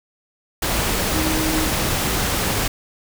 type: tone in noise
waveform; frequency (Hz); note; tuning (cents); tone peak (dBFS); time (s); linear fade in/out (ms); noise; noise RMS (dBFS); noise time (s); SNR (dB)
sine; 314.4; D#4; +18; -22; 1.14-1.67; 5; pink; -21; 0.62-2.68; -4
effects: none